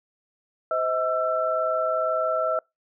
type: tone cluster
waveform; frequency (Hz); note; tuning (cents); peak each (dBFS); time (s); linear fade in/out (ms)
sine; 516 / 638 / 1337; C5 / D#5 / E6; -24 / +43 / +24; -30 / -24 / -26; 0.71-2.59; 2
effects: noise-tail reverb RT60 0.2 s tail -26 dB re dry